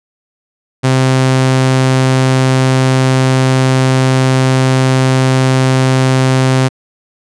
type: tone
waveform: sawtooth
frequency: 130.81 Hz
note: C3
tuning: in tune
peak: -4 dBFS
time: 0.83-6.69 s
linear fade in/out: 20 ms
effects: resampled to 22050 Hz